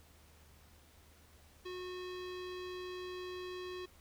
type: tone with low-pass filter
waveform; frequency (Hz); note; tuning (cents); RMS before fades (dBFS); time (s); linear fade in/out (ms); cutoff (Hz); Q
square; 364.2; F#4; -27; -44; 1.65-3.86; 10; 3900; 2
effects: added 76 Hz sine -63 dBFS peak until 4 s + pink hiss -64 dBFS RMS until 4 s